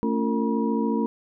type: tone cluster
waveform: sine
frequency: 223.8 / 277.7 / 344.5 / 455.5 / 961 Hz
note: A3 / C#4 / F4 / A#4 / B5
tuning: +30 / +3 / -24 / -40 / -48 cents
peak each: -24 / -27 / -31 / -29 / -32 dBFS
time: 0.03-1.06 s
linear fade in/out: 0 ms
effects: none